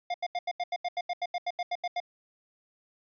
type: tone bursts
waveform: square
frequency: 708 Hz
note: F5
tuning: 23 cents sharp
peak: -29 dBFS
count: 16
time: 0.1-2.002 s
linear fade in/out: 5 ms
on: 42 ms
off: 82 ms
effects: resampled to 11025 Hz